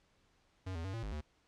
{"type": "tone with pitch steps", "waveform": "square", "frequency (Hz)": [93.6, 82.5, 95.6, 114.2, 51.6, 74.9], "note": ["F#2", "E2", "G2", "A#2", "G#1", "D2"], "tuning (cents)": [20, 2, -43, -35, -10, 35], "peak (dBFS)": -39, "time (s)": [0.66, 1.212], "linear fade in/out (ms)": 10, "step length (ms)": 92, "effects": ["pink hiss -72 dBFS RMS until 1.47 s", "low-pass 6000 Hz 12 dB/octave"]}